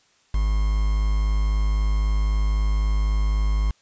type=tone with quantisation; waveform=triangle; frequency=51.91 Hz; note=G#1; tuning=in tune; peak=-16 dBFS; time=0.34-3.71 s; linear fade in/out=5 ms; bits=6; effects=white hiss -61 dBFS RMS until 3.81 s + resampled to 16000 Hz